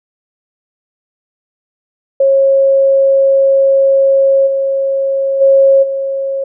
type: tone with level steps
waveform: sine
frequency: 544 Hz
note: C#5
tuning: 33 cents flat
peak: -6 / -11 / -4 / -14 dBFS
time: 2.2-6.44 s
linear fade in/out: 5 ms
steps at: 4.46 / 5.4 / 5.82 s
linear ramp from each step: 20 ms
effects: none